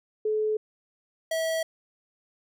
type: tone pair in turn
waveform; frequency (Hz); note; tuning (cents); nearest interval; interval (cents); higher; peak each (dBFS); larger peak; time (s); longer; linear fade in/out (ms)
sine / square; 430 / 648.6; A4 / E5; -40 / -28; perfect fifth; 712; second; -23 / -26; first; 0.25-0.57 / 1.31-1.63; neither; 5
effects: none